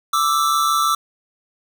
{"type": "tone pair together", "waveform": "square", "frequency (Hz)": [1174.7, 1320.5], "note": ["D6", "E6"], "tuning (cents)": [0, 3], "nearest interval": "major second", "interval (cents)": 203, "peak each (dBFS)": -19, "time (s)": [0.13, 0.95], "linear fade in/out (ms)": 5, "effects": []}